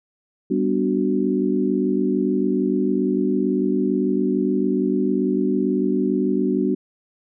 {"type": "chord", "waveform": "sine", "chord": "G major seventh", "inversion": "none", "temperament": "equal with one note detuned", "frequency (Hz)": [196, 246.9, 293.7, 371.9], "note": ["G3", "B3", "D4", "F#4"], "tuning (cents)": [0, 0, 0, 9], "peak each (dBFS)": -23, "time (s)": [0.5, 6.75], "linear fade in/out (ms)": 10, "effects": []}